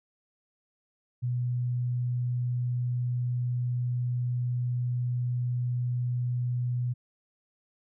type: tone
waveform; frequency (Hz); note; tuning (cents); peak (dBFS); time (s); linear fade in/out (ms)
sine; 123; B2; -7; -26; 1.22-6.94; 20
effects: none